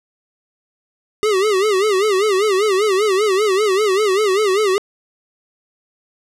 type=tone with vibrato; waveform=square; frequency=402.3 Hz; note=G4; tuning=45 cents sharp; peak=-14 dBFS; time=1.23-4.78 s; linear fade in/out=0 ms; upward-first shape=sine; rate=5.1 Hz; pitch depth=140 cents each way; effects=low-pass 9000 Hz 12 dB/octave